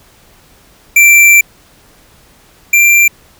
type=tone pair in turn; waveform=square; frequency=2349 / 2367 Hz; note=D7 / D7; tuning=0 / +13 cents; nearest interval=unison; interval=13 cents; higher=second; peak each=-3 / -5 dBFS; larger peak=first; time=0.96-1.41 / 2.73-3.08 s; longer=first; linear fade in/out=5 ms; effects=pink hiss -45 dBFS RMS until 3.39 s